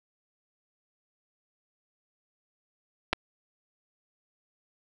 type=clicks; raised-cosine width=0.3 ms; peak=-8 / -14 dBFS; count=2; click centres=3.13 / 3.133 s; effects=none